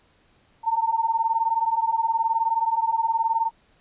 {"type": "beating tone pair", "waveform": "sine", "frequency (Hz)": [894, 913], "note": ["A5", "A#5"], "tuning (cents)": [27, -36], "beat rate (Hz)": 19, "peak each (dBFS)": [-24, -22], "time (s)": [0.63, 3.51], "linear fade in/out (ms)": 50, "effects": ["pink hiss -61 dBFS RMS until 3.8 s", "resampled to 8000 Hz"]}